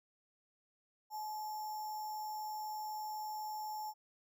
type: tone with sample-and-hold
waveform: sine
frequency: 856 Hz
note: A5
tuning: 48 cents flat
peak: -39 dBFS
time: 1.1-3.94 s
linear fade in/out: 50 ms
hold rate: 6300 Hz
effects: none